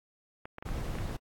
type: clicks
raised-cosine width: 0.5 ms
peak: -26 dBFS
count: 6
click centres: 0.455 / 0.584 / 0.625 / 0.689 / 0.953 / 0.986 s
type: noise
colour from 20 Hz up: brown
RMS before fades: -35 dBFS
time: 0.65-1.17 s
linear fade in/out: 10 ms
effects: AAC 64 kbps